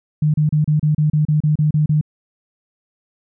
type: tone bursts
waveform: sine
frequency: 151.8 Hz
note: D#3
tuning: 42 cents flat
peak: -12 dBFS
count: 12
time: 0.22-2.012 s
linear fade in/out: 5 ms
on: 120 ms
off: 32 ms
effects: none

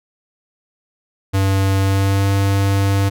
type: tone with pitch glide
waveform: square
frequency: 97 to 98.58 Hz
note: G2 to G2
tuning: -18 to +10 cents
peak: -14 dBFS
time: 1.33-3.1 s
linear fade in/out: 20 ms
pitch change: +28 cents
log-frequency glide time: 1.81-2.28 s
effects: none

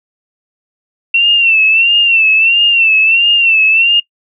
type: tone with vibrato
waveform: sine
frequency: 2706 Hz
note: E7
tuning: 45 cents sharp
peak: -6 dBFS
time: 1.14-4 s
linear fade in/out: 5 ms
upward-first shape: sine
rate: 1.5 Hz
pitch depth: 80 cents each way
effects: noise-tail reverb RT60 0.1 s tail -21 dB re dry

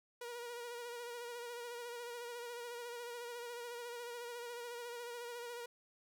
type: tone with vibrato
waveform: sawtooth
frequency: 478 Hz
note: A#4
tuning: 43 cents sharp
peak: -40 dBFS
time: 0.21-5.66 s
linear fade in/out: 5 ms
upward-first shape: sine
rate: 14 Hz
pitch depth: 35 cents each way
effects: none

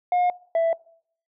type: tone pair in turn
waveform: sine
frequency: 716 / 661.8 Hz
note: F5 / E5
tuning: +43 / +7 cents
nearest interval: minor second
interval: 136 cents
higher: first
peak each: -15 dBFS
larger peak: neither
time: 0.12-0.3 / 0.55-0.73 s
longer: neither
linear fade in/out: 2 ms
effects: noise-tail reverb RT60 0.6 s tail -24 dB re dry + tanh soft clip ceiling -17 dBFS

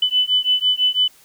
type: beating tone pair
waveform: sine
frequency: 2997 / 3003 Hz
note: F#7 / F#7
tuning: +22 / +25 cents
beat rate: 6 Hz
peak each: -18 dBFS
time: 0.02-1.08 s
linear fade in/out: 5 ms
effects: white hiss -51 dBFS RMS until 1.24 s

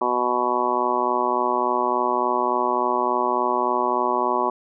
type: harmonic tone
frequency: 123.47 Hz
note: B2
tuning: in tune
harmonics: 2 / 3 / 4 / 5 / 6 / 7 / 8 / 9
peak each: -32 / -26 / -33 / -28 / -31 / -26 / -24 / -26 dBFS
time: 0.01-4.5 s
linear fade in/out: 5 ms
effects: none

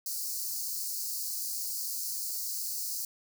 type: high-pass noise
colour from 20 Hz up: white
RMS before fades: -35 dBFS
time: 0.06-3.05 s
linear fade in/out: 2 ms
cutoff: 4300 Hz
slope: 96 dB/octave
effects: none

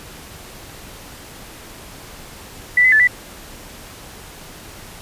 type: tone with pitch steps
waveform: sine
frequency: 1974 / 2027 / 1741 / 1974 Hz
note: B6 / B6 / A6 / B6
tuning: -1 / +45 / -19 / -1 cents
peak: -9 dBFS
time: 2.77-3.074 s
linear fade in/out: 5 ms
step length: 76 ms
effects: pink hiss -38 dBFS RMS until 5.01 s + resampled to 32000 Hz

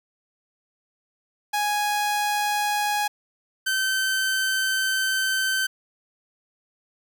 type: tone pair in turn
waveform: sawtooth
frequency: 830.6 / 1541.9 Hz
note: G#5 / G6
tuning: 0 / -29 cents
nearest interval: major seventh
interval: 1071 cents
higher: second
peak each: -18 dBFS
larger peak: neither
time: 1.53-3.08 / 3.66-5.67 s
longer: second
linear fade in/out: 10 ms
effects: none

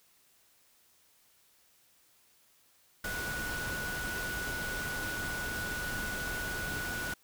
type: tone in noise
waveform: sine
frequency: 1470 Hz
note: F#6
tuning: 12 cents flat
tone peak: -36 dBFS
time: 3.04-7.14 s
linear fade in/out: 5 ms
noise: pink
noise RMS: -39 dBFS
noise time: 3.04-7.14 s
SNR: 0 dB
effects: white hiss -66 dBFS RMS until 7.23 s

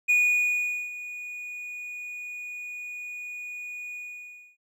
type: tone with ADSR envelope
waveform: triangle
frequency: 2459 Hz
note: D#7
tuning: 21 cents flat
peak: -16 dBFS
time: 0.08-4.57 s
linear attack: 20 ms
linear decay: 800 ms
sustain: -17 dB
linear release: 620 ms
effects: none

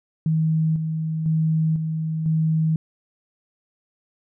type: tone with tremolo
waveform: sine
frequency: 159 Hz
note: D#3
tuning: 38 cents sharp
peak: -17 dBFS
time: 0.26-2.76 s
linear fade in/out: 2 ms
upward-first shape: square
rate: 1 Hz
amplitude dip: 45%
effects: none

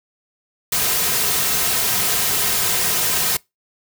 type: noise with comb filter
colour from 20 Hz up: white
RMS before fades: -19 dBFS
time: 0.72-3.37 s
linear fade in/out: 5 ms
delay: 3.5 ms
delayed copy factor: -0.5
effects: noise-tail reverb RT60 0.2 s tail -24 dB re dry

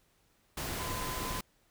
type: tone in noise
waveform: sine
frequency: 1018 Hz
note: C6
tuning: 48 cents flat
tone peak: -40 dBFS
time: 0.79-1.4 s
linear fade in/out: 5 ms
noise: pink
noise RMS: -37 dBFS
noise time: 0.57-1.41 s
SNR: -6 dB
effects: pink hiss -70 dBFS RMS until 1.7 s

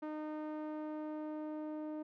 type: tone with low-pass filter sweep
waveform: sawtooth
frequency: 306.5 Hz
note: D#4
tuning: 26 cents flat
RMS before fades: -42 dBFS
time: 0.02-2.03 s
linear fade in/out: 10 ms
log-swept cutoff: 1200 to 670 Hz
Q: 0.88
effects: none

